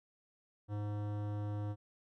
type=tone with hard clipping; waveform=sine; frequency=103.83 Hz; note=G#2; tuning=in tune; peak=-38 dBFS; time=0.68-1.76 s; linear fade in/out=50 ms; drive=17 dB; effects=none